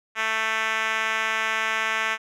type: tone with band-pass filter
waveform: 5% pulse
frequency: 220.9 Hz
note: A3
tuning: 7 cents sharp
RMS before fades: -25 dBFS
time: 0.15-2.18 s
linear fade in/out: 50 ms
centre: 1900 Hz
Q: 1.1
effects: none